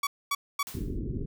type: tone bursts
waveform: sawtooth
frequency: 1134 Hz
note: C#6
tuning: 39 cents sharp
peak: -22 dBFS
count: 3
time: 0.03-0.63 s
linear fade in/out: 5 ms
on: 40 ms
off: 240 ms
type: noise with exponential decay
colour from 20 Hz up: white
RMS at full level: -38 dBFS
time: 0.67-0.99 s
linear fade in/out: 0 ms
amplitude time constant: 68 ms
type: low-pass noise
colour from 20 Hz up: pink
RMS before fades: -33 dBFS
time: 0.74-1.26 s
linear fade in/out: 10 ms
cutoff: 390 Hz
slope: 48 dB/octave
effects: none